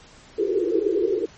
pink band-pass noise, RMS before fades -22 dBFS, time 0.38-1.26 s, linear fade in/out 5 ms, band 340 to 460 Hz, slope 96 dB/octave, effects pink hiss -49 dBFS RMS until 1.37 s + MP3 32 kbps

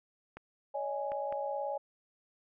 clicks, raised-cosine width 0.5 ms, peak -30 dBFS, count 3, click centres 0.37 / 1.119 / 1.325 s
sine chord, C# suspended second, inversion none, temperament equal with one note detuned, 564.1 / 622.3 / 830.6 Hz, C#5 / D#5 / G#5, +30 / 0 / 0 cents, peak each -36 / -40 / -37 dBFS, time 0.74-1.78 s, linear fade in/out 10 ms
effects none

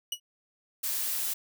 sawtooth tone with exponential decay, 2920 Hz, F#7, 24 cents flat, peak -23 dBFS, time 0.12-0.2 s, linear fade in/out 5 ms, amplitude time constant 16 ms
blue noise, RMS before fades -31 dBFS, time 0.83-1.34 s, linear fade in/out 10 ms
effects none

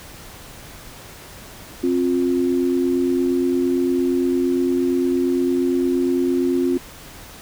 sine tone pair together, 265 / 353.7 Hz, C4 / F4, +22 / +22 cents, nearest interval perfect fourth, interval 500 cents, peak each -19 dBFS, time 1.83-6.78 s, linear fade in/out 10 ms, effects pink hiss -40 dBFS RMS until 7.41 s

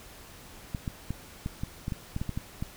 clicks, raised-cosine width 5 ms, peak -19 dBFS, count 12, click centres 0.748 / 0.878 / 1.106 / 1.461 / 1.635 / 1.881 / 1.922 / 2.164 / 2.215 / 2.293 / 2.375 / 2.625 s, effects pink hiss -49 dBFS RMS until 2.76 s

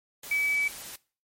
sine tone in noise, 2291 Hz, D7, 44 cents flat, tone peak -23 dBFS, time 0.31-0.68 s, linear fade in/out 5 ms, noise white, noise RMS -41 dBFS, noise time 0.23-0.96 s, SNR +15 dB, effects noise-tail reverb RT60 0.4 s tail -22 dB re dry + MP3 64 kbps

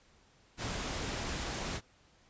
pink noise, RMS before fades -37 dBFS, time 0.57-1.81 s, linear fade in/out 50 ms, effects pink hiss -65 dBFS RMS until 2.29 s + resampled to 16000 Hz

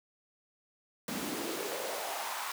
pink noise with high-pass filter sweep, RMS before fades -37 dBFS, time 1.08-2.52 s, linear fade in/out 2 ms, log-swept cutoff 210 to 1100 Hz, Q 2.9, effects none

